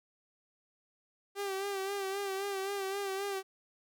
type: tone with vibrato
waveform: sawtooth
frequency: 393 Hz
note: G4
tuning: 4 cents sharp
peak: -30 dBFS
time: 1.35-3.43 s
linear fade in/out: 50 ms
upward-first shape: sine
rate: 3.8 Hz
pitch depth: 48 cents each way
effects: none